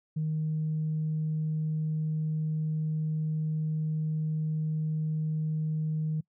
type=tone; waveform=sine; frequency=155.8 Hz; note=D#3; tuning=3 cents sharp; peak=-26 dBFS; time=0.16-6.21 s; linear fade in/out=10 ms; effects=noise-tail reverb RT60 0.1 s tail -25 dB re dry + tanh soft clip ceiling -23 dBFS